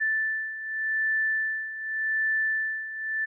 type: beating tone pair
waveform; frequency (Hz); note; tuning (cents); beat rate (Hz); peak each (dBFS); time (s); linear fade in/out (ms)
sine; 1760 / 1760.86; A6 / A6; 0 / +1; 0.86; -31 / -26; 0-3.26; 20
effects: none